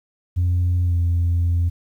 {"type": "tone with pitch glide", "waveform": "sine", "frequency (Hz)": [88.7, 85.98], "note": ["F2", "F2"], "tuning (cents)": [27, -27], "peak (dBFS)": -14, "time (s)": [0.36, 1.7], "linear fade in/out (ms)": 20, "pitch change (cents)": -54, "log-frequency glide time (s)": [0.84, 0.96], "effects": ["tanh soft clip ceiling -14 dBFS", "9-bit"]}